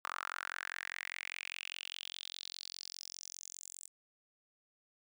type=tone with high-pass filter sweep; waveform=sawtooth; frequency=44.95 Hz; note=F#1; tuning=49 cents flat; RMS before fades=-45 dBFS; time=0.04-3.88 s; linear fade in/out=10 ms; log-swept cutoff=1200 to 8000 Hz; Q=4.8; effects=none